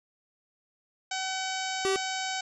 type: harmonic tone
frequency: 758 Hz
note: F#5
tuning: 42 cents sharp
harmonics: 1 / 2 / 3 / 4 / 5 / 6 / 7 / 8 / 9 / 10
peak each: -34 / -37 / -39 / -40 / -41 / -42 / -42 / -43 / -44 / -44 dBFS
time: 1.11-2.41 s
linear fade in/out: 5 ms
type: tone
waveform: square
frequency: 387.1 Hz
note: G4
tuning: 22 cents flat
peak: -26 dBFS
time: 1.85-1.96 s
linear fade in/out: 0 ms
effects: resampled to 24000 Hz